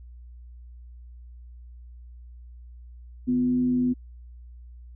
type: tone with frequency modulation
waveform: sine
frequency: 249.7 Hz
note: B3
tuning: 19 cents sharp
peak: -20 dBFS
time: 3.27-3.94 s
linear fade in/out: 20 ms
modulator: 101 Hz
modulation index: 0.26
effects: added 60 Hz sine -42 dBFS peak until 4.95 s